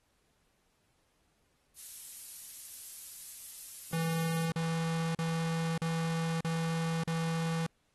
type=noise; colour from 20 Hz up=violet; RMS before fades=-42 dBFS; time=1.75-4.49 s; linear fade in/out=50 ms
type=tone bursts; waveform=square; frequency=164.2 Hz; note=E3; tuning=6 cents flat; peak=-31 dBFS; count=6; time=3.93-7.665 s; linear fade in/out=2 ms; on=590 ms; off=39 ms
effects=pink hiss -74 dBFS RMS until 7.94 s + AAC 32 kbps